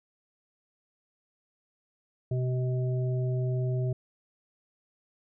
harmonic tone, 127 Hz, B2, 49 cents sharp, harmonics 1 / 3 / 5, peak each -26 / -36 / -40 dBFS, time 2.31-3.93 s, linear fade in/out 5 ms, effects none

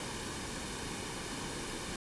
pink noise with comb filter, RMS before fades -40 dBFS, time 0-1.96 s, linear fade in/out 2 ms, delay 1.5 ms, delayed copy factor -0.5, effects resampled to 24000 Hz

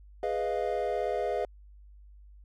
triangle chord, F half-diminished seventh, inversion first, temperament equal, 415.3 / 493.9 / 622.3 / 698.5 Hz, Ab4 / Cb5 / Eb5 / F5, 0 / 0 / 0 / 0 cents, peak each -31 dBFS, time 0.23-1.45 s, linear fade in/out 2 ms, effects added 50 Hz sine -49 dBFS peak until 2.44 s + MP3 64 kbps

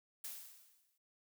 blue noise with exponential decay, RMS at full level -43 dBFS, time 0.24-0.98 s, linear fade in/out 5 ms, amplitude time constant 160 ms, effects none

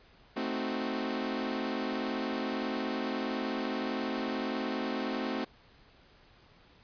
sawtooth chord, A diminished seventh, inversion none, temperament equal, 220 / 261.6 / 311.1 / 370 Hz, A3 / C4 / Eb4 / Gb4, 0 / 0 / 0 / 0 cents, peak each -33 / -31 / -36 / -35 dBFS, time 0.36-5.45 s, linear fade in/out 10 ms, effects pink hiss -60 dBFS RMS until 6.83 s + resampled to 11025 Hz

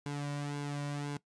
sawtooth tone with flanger, 144.3 Hz, D3, 30 cents flat, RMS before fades -37 dBFS, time 0.06-1.17 s, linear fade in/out 0 ms, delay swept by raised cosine 1.6 to 2.44 ms, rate 1.9 Hz, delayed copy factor -0.6, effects noise-tail reverb RT60 0.1 s tail -19 dB re dry + resampled to 22050 Hz

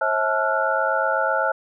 sine tone cluster, 538 / 645 / 868 / 1361 / 1449 Hz, C5 / E5 / A5 / F6 / F#6, +48 / -38 / -24 / -45 / -37 cents, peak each -25 dBFS, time 0.01-1.52 s, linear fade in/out 5 ms, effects none

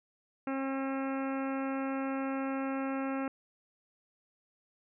harmonic tone, 269.3 Hz, C#4, 50 cents flat, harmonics 1 / 2 / 3 / 4 / 5 / 6 / 7 / 8 / 9 / 10, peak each -33 / -39 / -42 / -46 / -43 / -48 / -52 / -51 / -52 / -53 dBFS, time 0.47-3.28 s, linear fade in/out 2 ms, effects none

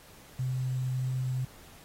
sine tone with quantisation, 128.7 Hz, C3, 28 cents flat, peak -28 dBFS, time 0.39-1.45 s, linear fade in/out 5 ms, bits 9, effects pink hiss -54 dBFS RMS until 1.84 s + AAC 48 kbps

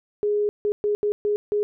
sine tone bursts at uneven times, 415.3 Hz, G#4, in tune, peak -19 dBFS, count 6, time 0.23-0.49 / 0.65-0.72 / 0.84-0.95 / 1.03-1.12 / 1.25-1.36 / 1.52-1.63 s, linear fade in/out 0 ms, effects none

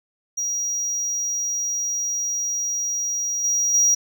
triangle tone with level steps, 5740 Hz, F8, 47 cents sharp, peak -21 / -17 / -13 dBFS, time 0.37-3.95 s, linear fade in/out 10 ms, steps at 3.44 / 3.74 s, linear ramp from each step 2 ms, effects none

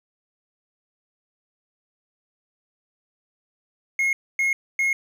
triangle tone bursts, 2159 Hz, C#7, 46 cents flat, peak -17 dBFS, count 3, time 3.99-4.93 s, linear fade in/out 2 ms, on 140 ms, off 260 ms, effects none

